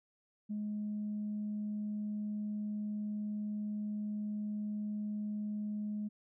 sine tone, 209.8 Hz, G#3, 18 cents sharp, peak -34 dBFS, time 0.49-6.09 s, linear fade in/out 20 ms, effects tanh soft clip ceiling -31 dBFS

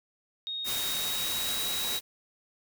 sine tone with pitch glide, 3729 to 3838 Hz, A#7 to A#7, 0 to +50 cents, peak -32 dBFS, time 0.47-1.99 s, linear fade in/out 0 ms, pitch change +50 cents, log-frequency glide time 0.72-1.53 s
white noise, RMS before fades -33 dBFS, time 0.64-2.01 s, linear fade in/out 50 ms
effects none

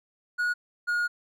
triangle tone pair in turn, 1453 / 1435.5 Hz, F#6 / F6, -32 / +47 cents, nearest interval unison, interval 21 cents, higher first, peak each -22 dBFS, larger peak neither, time 0.38-0.54 / 0.87-1.08 s, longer second, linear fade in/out 20 ms, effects none

